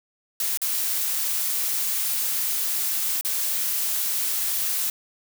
blue noise with dropouts, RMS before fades -25 dBFS, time 0.4-4.9 s, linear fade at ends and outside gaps 2 ms, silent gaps 0.574-0.617 / 3.211-3.248 s, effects none

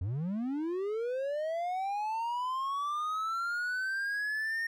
triangle linear sweep, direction up, 82.41 to 1846 Hz, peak -29 dBFS, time 0.01-4.67 s, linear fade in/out 5 ms, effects none

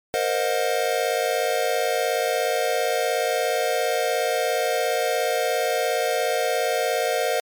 square chord, C half-diminished seventh, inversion third, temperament equal with one note detuned, 466.2 / 523.3 / 622.3 / 721.4 Hz, Bb4 / C5 / Eb5 / Gb5, 0 / 0 / 0 / -44 cents, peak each -27 dBFS, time 0.14-7.4 s, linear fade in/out 0 ms, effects MP3 96 kbps

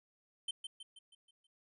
square tone with echo, 3100 Hz, G7, 20 cents flat, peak -36 dBFS, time 0.48-0.51 s, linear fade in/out 5 ms, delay 160 ms, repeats 6, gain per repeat -6 dB, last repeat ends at 1.47 s, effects resampled to 24000 Hz

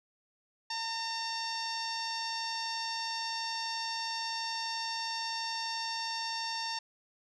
sawtooth tone with low-pass filter, 909 Hz, A#5, 44 cents flat, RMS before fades -36 dBFS, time 0.7-6.79 s, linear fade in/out 5 ms, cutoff 5200 Hz, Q 7.5, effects none

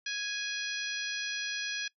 harmonic tone, 830.6 Hz, G#5, in tune, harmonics 2 / 3 / 4 / 5 / 6 / 7, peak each -37 / -39 / -40 / -41 / -42 / -42 dBFS, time 0.06-1.88 s, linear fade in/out 5 ms, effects noise-tail reverb RT60 0.1 s tail -22 dB re dry

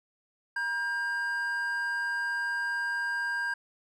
triangle tone pair together, 952 / 1601.1 Hz, A#5 / G6, +36 / +36 cents, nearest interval major sixth, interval 900 cents, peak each -36 / -27 dBFS, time 0.56-3.54 s, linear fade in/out 5 ms, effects none

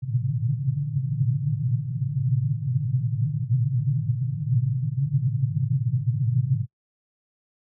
pink band-pass noise, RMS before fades -24 dBFS, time 0.02-6.67 s, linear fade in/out 50 ms, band 110 to 150 Hz, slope 96 dB/octave, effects noise-tail reverb RT60 0.1 s tail -24 dB re dry

